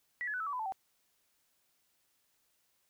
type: tone with pitch steps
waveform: sine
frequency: 1948 / 1705.7 / 1493.5 / 1307.7 / 1145 / 1002.5 / 877.8 / 768.6 Hz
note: B6 / G#6 / F#6 / E6 / D6 / B5 / A5 / G5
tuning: -24 / +46 / +16 / -14 / -44 / +26 / -4 / -34 cents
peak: -34 dBFS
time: 0.21-0.722 s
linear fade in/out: 0 ms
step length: 64 ms
effects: white hiss -75 dBFS RMS until 2.89 s